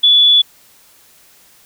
sine tone, 3437 Hz, A7, 41 cents flat, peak -6 dBFS, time 0.03-0.42 s, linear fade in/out 10 ms, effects white hiss -48 dBFS RMS until 1.65 s

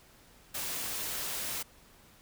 white noise, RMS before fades -36 dBFS, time 0.54-1.63 s, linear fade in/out 10 ms, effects pink hiss -59 dBFS RMS until 2.21 s

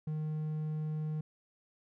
triangle tone, 154.3 Hz, D#3, 14 cents flat, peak -31 dBFS, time 0.07-1.21 s, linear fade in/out 5 ms, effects none

